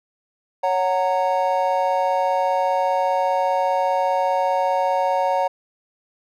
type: chord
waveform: triangle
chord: F# major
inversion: second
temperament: just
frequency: 555 / 740 / 925 Hz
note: C#5 / F#5 / A#5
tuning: +2 / 0 / -14 cents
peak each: -20 dBFS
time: 0.63-5.48 s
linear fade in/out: 10 ms
effects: none